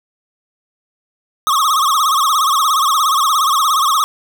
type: tone with vibrato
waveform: square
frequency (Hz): 1174.7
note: D6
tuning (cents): 0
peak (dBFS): -12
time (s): 1.47-4.04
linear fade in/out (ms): 0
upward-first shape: sine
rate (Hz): 17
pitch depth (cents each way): 160
effects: none